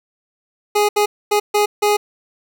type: tone bursts at uneven times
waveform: 25% pulse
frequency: 415.3 Hz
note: G#4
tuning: in tune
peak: -9 dBFS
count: 5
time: 0.75-0.89 / 0.96-1.06 / 1.31-1.4 / 1.54-1.66 / 1.82-1.97 s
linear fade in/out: 10 ms
effects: none